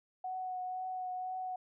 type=tone with vibrato; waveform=sine; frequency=740 Hz; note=F#5; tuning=in tune; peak=-36 dBFS; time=0.24-1.56 s; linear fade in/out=5 ms; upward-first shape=triangle; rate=2 Hz; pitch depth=17 cents each way; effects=none